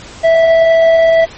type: tone with tanh clipping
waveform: sine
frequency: 657 Hz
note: E5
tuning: 6 cents flat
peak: -7 dBFS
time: 0.23-1.26 s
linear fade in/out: 20 ms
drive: 8 dB
effects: pink hiss -33 dBFS RMS until 1.37 s + MP3 32 kbps